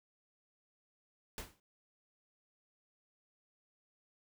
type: noise with exponential decay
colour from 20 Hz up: pink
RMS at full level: -40 dBFS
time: 1.38-1.6 s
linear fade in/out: 1 ms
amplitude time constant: 46 ms
effects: none